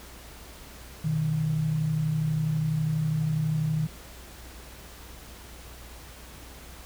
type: tone pair together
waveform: sine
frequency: 123.82 / 156 Hz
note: B2 / D#3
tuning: +5 / +5 cents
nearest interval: major third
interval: 400 cents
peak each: -32 / -24 dBFS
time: 1.04-3.87 s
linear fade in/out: 10 ms
effects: added 60 Hz sine -47 dBFS peak until 6.85 s + pink hiss -47 dBFS RMS until 6.85 s